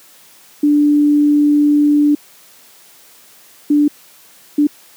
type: tone bursts at uneven times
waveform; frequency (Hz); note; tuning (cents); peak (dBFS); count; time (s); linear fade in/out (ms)
sine; 293.7; D4; 0; -8; 3; 0.63-2.15 / 3.7-3.88 / 4.58-4.67; 5
effects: white hiss -45 dBFS RMS until 4.96 s + high-pass 150 Hz 12 dB/octave